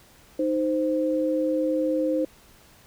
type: tone pair together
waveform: sine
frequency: 310.8 / 520 Hz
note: D#4 / C5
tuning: -2 / -11 cents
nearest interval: major sixth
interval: 891 cents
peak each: -24 dBFS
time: 0.39-2.25 s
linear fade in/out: 5 ms
effects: pink hiss -54 dBFS RMS until 2.86 s